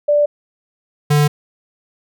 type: tone pair in turn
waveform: sine / square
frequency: 587.3 / 147.46 Hz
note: D5 / D3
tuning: 0 / +7 cents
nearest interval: 2 octaves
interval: 2393 cents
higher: first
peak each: -10 / -11 dBFS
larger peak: first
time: 0.08-0.26 / 1.1-1.28 s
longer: neither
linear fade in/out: 10 ms
effects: none